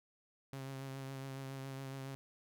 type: tone with vibrato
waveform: sawtooth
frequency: 134.8 Hz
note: C#3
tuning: 48 cents flat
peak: -39 dBFS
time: 0.53-2.15 s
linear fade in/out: 0 ms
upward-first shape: triangle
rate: 7.2 Hz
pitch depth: 28 cents each way
effects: none